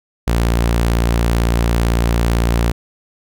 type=tone; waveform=sawtooth; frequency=57.9 Hz; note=A#1; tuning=11 cents flat; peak=-9 dBFS; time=0.27-2.72 s; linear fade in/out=10 ms; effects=none